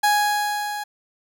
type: tone with level ramp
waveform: 30% pulse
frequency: 830.6 Hz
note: G#5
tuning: in tune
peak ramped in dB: -12 to -25 dBFS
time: 0.03-0.84 s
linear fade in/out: 10 ms
effects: none